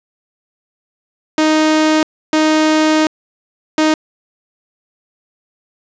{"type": "tone bursts at uneven times", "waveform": "sawtooth", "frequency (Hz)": 311.1, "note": "D#4", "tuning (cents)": 0, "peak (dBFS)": -6, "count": 3, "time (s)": [[1.38, 2.03], [2.33, 3.07], [3.78, 3.94]], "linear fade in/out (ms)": 2, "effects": ["resampled to 16000 Hz", "7-bit"]}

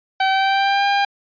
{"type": "tone with pitch glide", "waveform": "sawtooth", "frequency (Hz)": [768, 802], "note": ["G5", "G5"], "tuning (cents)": [-36, 39], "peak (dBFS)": -11, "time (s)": [0.2, 1.05], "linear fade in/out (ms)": 5, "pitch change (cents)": 75, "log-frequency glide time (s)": [0.3, 0.86], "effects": ["resampled to 11025 Hz"]}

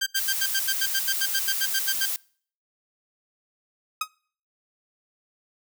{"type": "tone bursts", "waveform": "15% pulse", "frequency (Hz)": 1579, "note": "G6", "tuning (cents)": 12, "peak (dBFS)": -16, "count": 16, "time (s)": [0.01, 2.06], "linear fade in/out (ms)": 10, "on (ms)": 55, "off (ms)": 78}
{"type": "noise", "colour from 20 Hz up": "blue", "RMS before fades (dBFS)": -28, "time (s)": [0.16, 2.16], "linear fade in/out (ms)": 0}
{"type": "tone with exponential decay", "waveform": "sawtooth", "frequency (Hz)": 1263, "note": "D#6", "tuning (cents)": 26, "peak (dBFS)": -17, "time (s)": [4.01, 4.08], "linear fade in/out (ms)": 5, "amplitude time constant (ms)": 15}
{"effects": ["noise-tail reverb RT60 0.5 s tail -24 dB re dry"]}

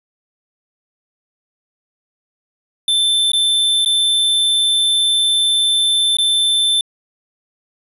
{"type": "tone with dropouts", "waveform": "square", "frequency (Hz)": 3541, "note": "A7", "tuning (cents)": 10, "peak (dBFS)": -13, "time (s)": [2.88, 6.81], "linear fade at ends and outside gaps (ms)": 2, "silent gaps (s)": [[3.318, 3.333], [3.848, 3.859], [6.169, 6.185]], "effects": ["resampled to 32000 Hz"]}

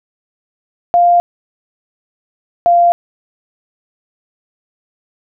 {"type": "tone pair in turn", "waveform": "sine", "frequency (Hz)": [698.5, 693.3], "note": ["F5", "F5"], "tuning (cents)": [0, -13], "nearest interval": "unison", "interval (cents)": 13, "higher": "first", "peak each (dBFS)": -6, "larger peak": "neither", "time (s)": [[0.94, 1.2], [2.66, 2.92]], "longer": "neither", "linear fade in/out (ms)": 0, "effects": []}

